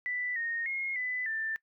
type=tone with pitch steps; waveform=sine; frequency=1980 / 1853 / 2151 / 2001 / 1778 Hz; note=B6 / A#6 / C7 / B6 / A6; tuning=+4 / -11 / +47 / +22 / +18 cents; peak=-31 dBFS; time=0.06-1.56 s; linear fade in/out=0 ms; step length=300 ms; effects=noise-tail reverb RT60 0.1 s tail -22 dB re dry